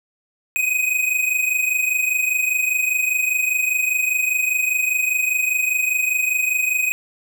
square tone pair together, 2500 / 2525 Hz, D#7 / D#7, +8 / +25 cents, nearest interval unison, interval 17 cents, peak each -20 / -23 dBFS, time 0.56-6.92 s, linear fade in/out 0 ms, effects none

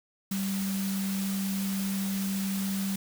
sine tone in noise, 194.6 Hz, G3, 12 cents flat, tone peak -28 dBFS, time 0.31-2.96 s, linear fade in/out 5 ms, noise white, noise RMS -38 dBFS, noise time 0.31-2.96 s, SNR +7 dB, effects none

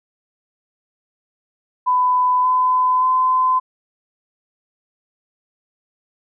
sine tone with pitch steps, 1001 / 1012 / 1023.2 Hz, B5 / B5 / C6, +23 / +42 / -39 cents, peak -13 dBFS, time 1.86-3.6 s, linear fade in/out 20 ms, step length 580 ms, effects none

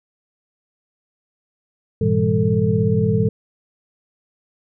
sine tone cluster, 102.6 / 120.1 / 162.8 / 198.8 / 444.2 Hz, G#2 / B2 / E3 / G3 / A4, -21 / -48 / -21 / +25 / +16 cents, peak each -21 dBFS, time 2.01-3.29 s, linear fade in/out 5 ms, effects none

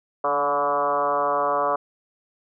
sine tone with frequency modulation, 859 Hz, A5, 42 cents flat, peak -19 dBFS, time 0.24-1.76 s, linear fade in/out 5 ms, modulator 142 Hz, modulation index 2.8, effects none

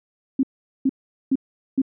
sine tone bursts, 266.9 Hz, C4, 35 cents sharp, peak -15 dBFS, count 4, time 0.39-1.818 s, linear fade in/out 5 ms, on 42 ms, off 420 ms, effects none

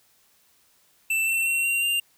square tone with pitch steps, 2663 / 2694 / 2725 / 2757 / 2789 Hz, E7 / E7 / F7 / F7 / F7, +17 / +37 / -43 / -23 / -3 cents, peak -22 dBFS, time 1.1-2 s, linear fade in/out 5 ms, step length 180 ms, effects white hiss -62 dBFS RMS until 2.17 s

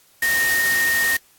sine tone in noise, 1849 Hz, A#6, 15 cents flat, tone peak -17 dBFS, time 0.22-1.17 s, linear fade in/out 5 ms, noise white, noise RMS -25 dBFS, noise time 0.22-1.17 s, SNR +5 dB, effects white hiss -55 dBFS RMS until 1.38 s + AAC 64 kbps

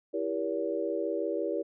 sine chord, E diminished seventh, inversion none, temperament just, 329.6 / 395.6 / 474.7 / 569.6 Hz, E4 / G4 / Bb4 / Db5, 0 / +16 / +31 / +47 cents, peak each -34 / -34 / -34 / -34 dBFS, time 0.13-1.63 s, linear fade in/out 20 ms, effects none

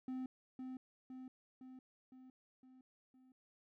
triangle tone with echo, 257.8 Hz, C4, 26 cents flat, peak -38 dBFS, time 0.08-0.26 s, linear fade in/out 2 ms, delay 510 ms, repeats 6, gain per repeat -4 dB, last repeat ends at 3.32 s, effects none

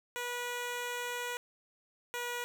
10% pulse tone pair in turn, 486.4 / 483.6 Hz, B4 / B4, -26 / -36 cents, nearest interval unison, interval 10 cents, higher first, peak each -27 dBFS, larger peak neither, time 0.16-1.37 / 2.14-2.44 s, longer first, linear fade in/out 0 ms, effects none

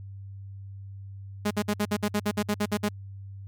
sawtooth tone bursts, 207.6 Hz, G#3, in tune, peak -19 dBFS, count 13, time 1.45-2.889 s, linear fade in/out 10 ms, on 59 ms, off 56 ms, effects added 98 Hz sine -38 dBFS peak until 3.47 s + MP3 96 kbps

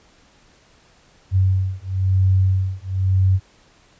sine beating tone pair, 94.1 / 95.1 Hz, F#2 / F#2, +30 / +48 cents, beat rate 1 Hz, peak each -18 dBFS, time 1.31-3.4 s, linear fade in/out 50 ms, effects pink hiss -54 dBFS RMS until 3.99 s + resampled to 16000 Hz

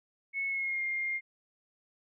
sine tone with pitch glide, 2198 to 2119 Hz, C#7 to C7, -15 to +21 cents, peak -30 dBFS, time 0.33-1.21 s, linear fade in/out 50 ms, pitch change -64 cents, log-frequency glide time 0.47-0.83 s, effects none

